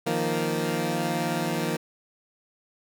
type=chord; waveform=15% pulse; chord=Eb suspended second; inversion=none; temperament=equal; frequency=155.56 / 174.61 / 233.1 Hz; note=Eb3 / F3 / Bb3; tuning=0 / 0 / 0 cents; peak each=-23 dBFS; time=0.06-1.77 s; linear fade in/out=10 ms; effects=none